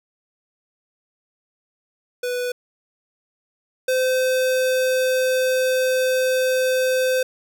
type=tone pair in turn; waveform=square; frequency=493.9 / 514.5 Hz; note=B4 / C5; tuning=0 / -29 cents; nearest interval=minor second; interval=71 cents; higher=second; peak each=-23 / -18 dBFS; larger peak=second; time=2.23-2.52 / 3.88-7.23 s; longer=second; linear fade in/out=5 ms; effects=none